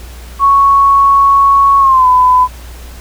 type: tone with pitch glide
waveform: sine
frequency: 1108.7 to 1005 Hz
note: C#6 to B5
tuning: 0 to +30 cents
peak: -4 dBFS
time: 0.39-2.48 s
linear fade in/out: 50 ms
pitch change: -170 cents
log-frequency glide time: 1.79-2.07 s
effects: added 60 Hz sine -28 dBFS peak until 3 s + pink hiss -36 dBFS RMS until 3 s